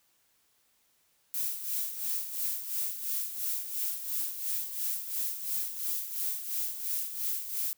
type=noise with tremolo; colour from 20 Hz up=violet; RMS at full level=-31 dBFS; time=1.34-7.73 s; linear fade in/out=0 ms; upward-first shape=sine; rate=2.9 Hz; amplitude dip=65%; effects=white hiss -70 dBFS RMS until 7.77 s